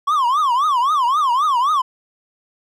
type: tone with vibrato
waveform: triangle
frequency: 1089 Hz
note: C#6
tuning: 31 cents flat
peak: -12 dBFS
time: 0.07-1.82 s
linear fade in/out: 10 ms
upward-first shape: triangle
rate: 3.8 Hz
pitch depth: 280 cents each way
effects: none